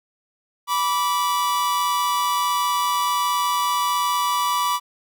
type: tone pair together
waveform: 45% pulse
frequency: 981.4 / 1160 Hz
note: B5 / D6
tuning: -11 / -22 cents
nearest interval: minor third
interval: 289 cents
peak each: -22 / -22 dBFS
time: 0.67-4.8 s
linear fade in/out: 50 ms
effects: none